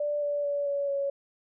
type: tone with pitch steps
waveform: sine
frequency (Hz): 587.3 / 579.9 / 572.6 / 565.3 / 558.2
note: D5 / D5 / D5 / C#5 / C#5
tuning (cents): 0 / -22 / -44 / +34 / +12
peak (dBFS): -26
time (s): 0-1.1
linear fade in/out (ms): 5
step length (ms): 220
effects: none